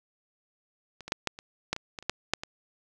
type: clicks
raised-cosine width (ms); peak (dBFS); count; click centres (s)
0.2; -26 / -23 / -9 / -10 / -25 / -10 / -19 / -20 / -30 / -9 / -6 / -19; 12; 1.007 / 1.08 / 1.121 / 1.273 / 1.389 / 1.73 / 1.764 / 1.988 / 2.026 / 2.096 / 2.336 / 2.435
effects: none